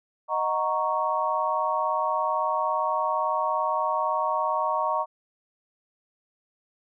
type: chord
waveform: sine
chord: D# minor seventh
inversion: none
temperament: equal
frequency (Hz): 622.3 / 740 / 932.3 / 1108.7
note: D#5 / F#5 / A#5 / C#6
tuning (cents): 0 / 0 / 0 / 0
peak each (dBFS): -29 / -32 / -27 / -27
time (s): 0.28-5.06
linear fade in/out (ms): 50
effects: none